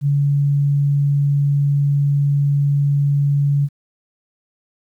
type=tone; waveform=sine; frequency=142.3 Hz; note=C#3; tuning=46 cents sharp; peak=-13 dBFS; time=0.01-3.69 s; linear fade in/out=50 ms; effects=9-bit